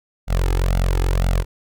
sawtooth tone with flanger, 44.7 Hz, F1, 41 cents sharp, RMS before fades -18 dBFS, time 0.27-1.45 s, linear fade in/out 50 ms, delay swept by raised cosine 1.4 to 2.4 ms, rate 2 Hz, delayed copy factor +0.9, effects none

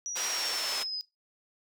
sine linear sweep, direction down, 5850 to 4978 Hz, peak -32 dBFS, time 0.06-1.01 s, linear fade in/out 0 ms
white band-pass noise, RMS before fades -35 dBFS, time 0.15-0.84 s, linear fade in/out 20 ms, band 460 to 6000 Hz, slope 12 dB/octave
effects noise-tail reverb RT60 0.2 s tail -19 dB re dry

